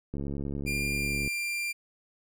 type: click train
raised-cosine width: 3 ms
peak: -22 dBFS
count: 81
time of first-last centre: 0.14-1.276 s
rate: 70.4 Hz
type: tone with pitch glide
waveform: 40% pulse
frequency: 2395 to 2380 Hz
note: D7 to D7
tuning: +33 to +22 cents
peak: -29 dBFS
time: 0.66-1.73 s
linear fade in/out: 20 ms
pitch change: -11 cents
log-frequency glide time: 0.94-1.17 s
effects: none